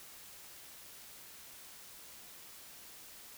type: silence
effects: white hiss -53 dBFS RMS until 3.37 s